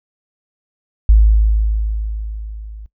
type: tone with level ramp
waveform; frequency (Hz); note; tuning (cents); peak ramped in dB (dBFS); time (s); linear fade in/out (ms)
sine; 53.4; G#1; +49; -4 to -30; 1.09-2.86; 0
effects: noise-tail reverb RT60 0.1 s tail -20 dB re dry